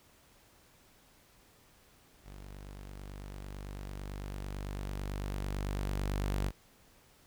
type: tone with level ramp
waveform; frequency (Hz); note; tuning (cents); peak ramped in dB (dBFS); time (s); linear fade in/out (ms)
sawtooth; 49; G1; 0; -43 to -26; 2.23-6.52; 50
effects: pink hiss -63 dBFS RMS until 7.26 s